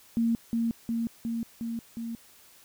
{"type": "tone with echo", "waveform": "sine", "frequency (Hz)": 230.5, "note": "A#3", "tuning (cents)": -19, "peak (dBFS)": -22, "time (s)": [0.17, 0.35], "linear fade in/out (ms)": 0, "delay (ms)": 360, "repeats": 5, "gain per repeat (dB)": -2, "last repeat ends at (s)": 2.15, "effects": ["white hiss -56 dBFS RMS until 2.64 s"]}